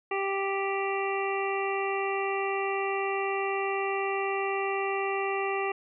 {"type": "harmonic tone", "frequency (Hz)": 392, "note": "G4", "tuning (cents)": 0, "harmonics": [1, 2, 3, 5, 6, 7], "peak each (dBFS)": [-30, -33, -35, -37, -38, -38], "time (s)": [0.11, 5.72], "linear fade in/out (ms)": 5, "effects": []}